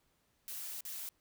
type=noise with dropouts; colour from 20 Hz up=blue; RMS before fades=-43 dBFS; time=0.48-1.09 s; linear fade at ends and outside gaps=0 ms; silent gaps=0.807-0.852 s; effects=pink hiss -75 dBFS RMS until 1.2 s